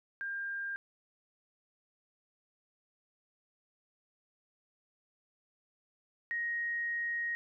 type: tone pair in turn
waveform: sine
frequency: 1600 / 1877.1 Hz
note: G6 / A#6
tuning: +35 / +12 cents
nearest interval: minor third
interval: 277 cents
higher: second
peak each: -35 / -32 dBFS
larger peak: second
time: 0.21-0.76 / 6.31-7.35 s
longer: second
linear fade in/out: 0 ms
effects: none